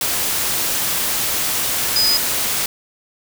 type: tone in noise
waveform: sine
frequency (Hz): 4978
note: D#8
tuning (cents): 0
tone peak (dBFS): -14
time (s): 1.96-2.17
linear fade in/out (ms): 2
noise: white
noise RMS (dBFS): -20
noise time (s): 0.01-2.66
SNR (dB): +3
effects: none